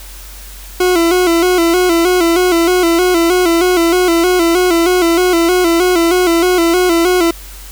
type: tone with vibrato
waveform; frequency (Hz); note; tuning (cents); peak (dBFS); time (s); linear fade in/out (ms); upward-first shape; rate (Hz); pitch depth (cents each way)
40% pulse; 349.2; F4; 0; -8; 0.8-7.31; 5; square; 3.2; 71
effects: added 47 Hz sine -31 dBFS peak until 7.71 s + white hiss -35 dBFS RMS until 7.71 s